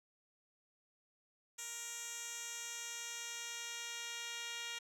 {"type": "tone with band-pass filter sweep", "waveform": "10% pulse", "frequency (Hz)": 469.8, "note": "A#4", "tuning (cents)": 13, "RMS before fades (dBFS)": -45, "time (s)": [1.58, 4.79], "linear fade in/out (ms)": 10, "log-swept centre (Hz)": [7400, 4300], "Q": 1.6, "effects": ["12-bit"]}